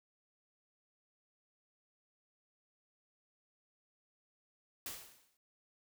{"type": "noise with exponential decay", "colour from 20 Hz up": "white", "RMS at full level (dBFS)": -41, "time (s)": [4.86, 5.37], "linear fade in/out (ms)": 1, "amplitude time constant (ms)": 110, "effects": []}